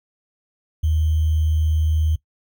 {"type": "tone with sample-and-hold", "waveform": "sine", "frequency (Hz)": 78.5, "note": "D#2", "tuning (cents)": 16, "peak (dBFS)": -16, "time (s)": [0.83, 2.16], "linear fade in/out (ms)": 10, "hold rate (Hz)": 3150, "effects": ["noise-tail reverb RT60 0.1 s tail -19 dB re dry"]}